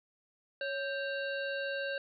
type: harmonic tone with a mistuned harmonic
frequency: 554.4 Hz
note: C#5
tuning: in tune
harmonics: 1 / 3 / 5 / 7 / 8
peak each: -36 / -37 / -45 / -47 / -50 dBFS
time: 0.61-1.98 s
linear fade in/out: 2 ms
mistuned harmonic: 3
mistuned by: -96 cents
effects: none